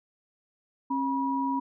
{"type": "tone pair together", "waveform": "sine", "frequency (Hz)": [270, 967.7], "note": ["C#4", "B5"], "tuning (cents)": [-45, -36], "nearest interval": "octave + minor seventh", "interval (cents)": 2209, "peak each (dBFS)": -28, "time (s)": [0.9, 1.6], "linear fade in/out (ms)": 10, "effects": []}